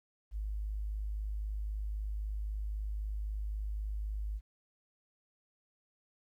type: tone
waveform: sine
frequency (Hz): 51.91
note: G#1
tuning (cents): 0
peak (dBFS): -34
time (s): 0.31-4.41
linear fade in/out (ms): 50
effects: 12-bit